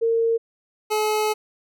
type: tone pair in turn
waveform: sine / 25% pulse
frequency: 457.6 / 428 Hz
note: A#4 / A4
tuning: -32 / -48 cents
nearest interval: minor second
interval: 116 cents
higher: first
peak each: -17 / -16 dBFS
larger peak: second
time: 0.01-0.38 / 0.9-1.34 s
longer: second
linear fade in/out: 20 ms
effects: none